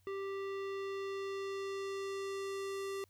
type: tone with low-pass filter sweep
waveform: square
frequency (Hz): 392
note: G4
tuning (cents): 0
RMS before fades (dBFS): -40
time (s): 0.07-3.04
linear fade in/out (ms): 0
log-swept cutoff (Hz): 2400 to 12000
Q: 0.8
effects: added 93 Hz sine -68 dBFS peak until 3.09 s + white hiss -75 dBFS RMS until 3.09 s